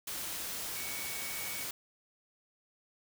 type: tone in noise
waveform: sine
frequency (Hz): 2243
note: C#7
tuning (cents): +20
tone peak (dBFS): -44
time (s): 0.76-1.64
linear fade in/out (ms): 5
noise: white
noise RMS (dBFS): -39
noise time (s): 0.07-1.71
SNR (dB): -8
effects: none